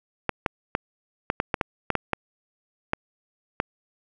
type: clicks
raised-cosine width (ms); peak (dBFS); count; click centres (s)
0.5; -7; 12; 0.293 / 0.462 / 0.751 / 1.301 / 1.401 / 1.542 / 1.612 / 1.903 / 1.953 / 2.133 / 2.934 / 3.601
effects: none